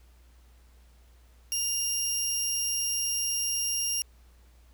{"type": "tone pair together", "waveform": "sawtooth", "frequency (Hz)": [2804, 5608], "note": ["F7", "F8"], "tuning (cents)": [6, 6], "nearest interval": "octave", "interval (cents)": 1200, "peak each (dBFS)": [-31, -24], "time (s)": [1.52, 4.02], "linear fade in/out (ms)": 0, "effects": ["added 60 Hz sine -54 dBFS peak until 4.73 s", "pink hiss -65 dBFS RMS until 4.73 s"]}